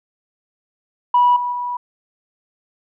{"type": "tone with level steps", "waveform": "sine", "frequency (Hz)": 977, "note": "B5", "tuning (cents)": -19, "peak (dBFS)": [-9, -19, -21], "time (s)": [1.14, 1.77], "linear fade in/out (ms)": 5, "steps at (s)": [1.36, 1.52], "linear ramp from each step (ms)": 5, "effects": ["tanh soft clip ceiling -6 dBFS"]}